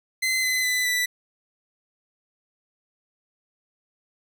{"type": "tone with pitch steps", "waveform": "sawtooth", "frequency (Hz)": [2054, 2028, 2002, 1977.2], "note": ["C7", "B6", "B6", "B6"], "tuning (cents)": [-33, 45, 23, 1], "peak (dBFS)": -18, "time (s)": [0.22, 1.06], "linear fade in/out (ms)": 10, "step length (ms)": 210, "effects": []}